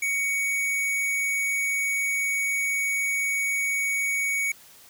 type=tone; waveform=square; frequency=2239 Hz; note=C#7; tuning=17 cents sharp; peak=-24 dBFS; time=0.02-4.52 s; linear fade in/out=5 ms; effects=white hiss -51 dBFS RMS until 4.89 s

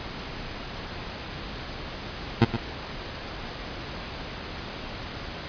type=tone with echo; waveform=20% pulse; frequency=115.3 Hz; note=A#2; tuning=19 cents flat; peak=-9 dBFS; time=2.41-2.45 s; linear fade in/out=10 ms; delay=120 ms; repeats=1; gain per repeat=-10 dB; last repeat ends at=2.57 s; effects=pink hiss -36 dBFS RMS until 5.48 s + resampled to 11025 Hz

